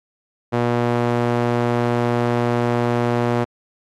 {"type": "tone with band-pass filter", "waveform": "sawtooth", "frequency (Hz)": 120, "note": "B2", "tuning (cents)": -49, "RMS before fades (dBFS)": -19, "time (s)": [0.52, 3.45], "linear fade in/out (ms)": 20, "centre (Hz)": 570, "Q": 0.61, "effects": ["AAC 64 kbps"]}